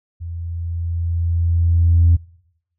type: tone with level ramp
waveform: sine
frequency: 84.6 Hz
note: E2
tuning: 45 cents sharp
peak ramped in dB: -26 to -7 dBFS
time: 0.2-2.17 s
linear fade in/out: 20 ms
effects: noise-tail reverb RT60 0.8 s tail -25 dB re dry + tanh soft clip ceiling -5 dBFS